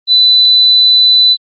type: tone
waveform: sine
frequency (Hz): 3994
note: B7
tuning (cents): +19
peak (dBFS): -4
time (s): 0.07-1.37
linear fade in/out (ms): 50
effects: Opus 24 kbps